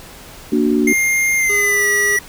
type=chord; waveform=sine; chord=Bb augmented; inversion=none; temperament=equal; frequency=233.1 / 293.7 / 370 Hz; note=Bb3 / D4 / F#4; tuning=0 / 0 / 0 cents; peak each=-16 / -16 / -18 dBFS; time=0.52-0.93 s; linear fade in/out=5 ms
type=tone with pitch glide; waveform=square; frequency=2117 to 1941.3 Hz; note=C7 to B6; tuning=+20 to -30 cents; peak=-14 dBFS; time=0.87-2.19 s; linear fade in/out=5 ms; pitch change=-150 cents; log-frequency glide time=1.37-1.87 s
type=tone; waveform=square; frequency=409 Hz; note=G#4; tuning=26 cents flat; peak=-23 dBFS; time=1.49-2.17 s; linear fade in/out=10 ms
effects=pink hiss -38 dBFS RMS until 2.28 s